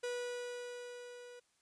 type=tone with level ramp; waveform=45% pulse; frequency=488.3 Hz; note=B4; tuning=20 cents flat; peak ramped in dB=-36 to -51 dBFS; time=0.03-1.4 s; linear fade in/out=10 ms; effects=white hiss -75 dBFS RMS until 1.61 s + resampled to 22050 Hz